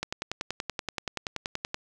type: click train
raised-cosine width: 0.2 ms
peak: -13 dBFS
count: 19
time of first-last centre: 0.03-1.744 s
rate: 10.5 Hz
effects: none